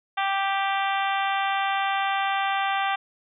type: harmonic tone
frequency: 392 Hz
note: G4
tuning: in tune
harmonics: 2 / 3 / 4 / 5 / 6 / 7 / 8 / 9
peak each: -25 / -29 / -31 / -33 / -35 / -36 / -37 / -38 dBFS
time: 0.17-2.96 s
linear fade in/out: 10 ms
effects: none